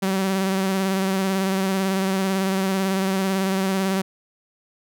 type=tone with vibrato; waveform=sawtooth; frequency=191.6 Hz; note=G3; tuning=39 cents flat; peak=-16 dBFS; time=0.02-4.02 s; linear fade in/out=10 ms; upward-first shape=square; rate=18 Hz; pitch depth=23 cents each way; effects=none